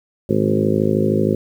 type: harmonic tone with a mistuned harmonic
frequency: 53 Hz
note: G#1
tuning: 36 cents sharp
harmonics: 2 / 3 / 4 / 5 / 6 / 7 / 8 / 9 / 10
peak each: -24 / -24 / -20 / -24 / -26 / -20 / -24 / -26 / -26 dBFS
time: 0.29-1.35 s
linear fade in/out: 5 ms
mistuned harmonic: 3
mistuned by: -20 cents
effects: 8-bit